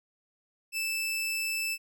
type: tone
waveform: sawtooth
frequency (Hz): 2637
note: E7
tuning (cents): 0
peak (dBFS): -26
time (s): 0.72-1.78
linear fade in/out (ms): 50
effects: none